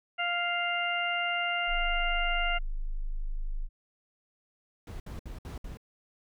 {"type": "harmonic tone", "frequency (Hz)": 698.5, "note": "F5", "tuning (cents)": 0, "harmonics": [1, 2, 3, 4], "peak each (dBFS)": [-33, -33, -33, -33], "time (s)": [0.18, 2.59], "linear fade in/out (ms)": 20}
{"type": "tone", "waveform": "sine", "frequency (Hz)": 25.96, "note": "G#0", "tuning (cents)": 0, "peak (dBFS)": -29, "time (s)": [1.67, 3.69], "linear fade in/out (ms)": 50}
{"type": "noise bursts", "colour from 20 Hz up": "brown", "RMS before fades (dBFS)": -40, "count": 5, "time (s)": [4.87, 5.772], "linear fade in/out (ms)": 2, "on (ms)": 130, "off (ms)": 63}
{"effects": []}